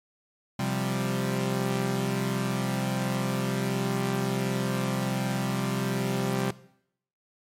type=chord; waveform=sawtooth; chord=C suspended fourth; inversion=none; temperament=equal; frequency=130.81 / 174.61 / 196 Hz; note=C3 / F3 / G3; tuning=0 / 0 / 0 cents; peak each=-25 / -29 / -26 dBFS; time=0.59-6.51 s; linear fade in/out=5 ms; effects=noise-tail reverb RT60 0.7 s tail -18 dB re dry + MP3 64 kbps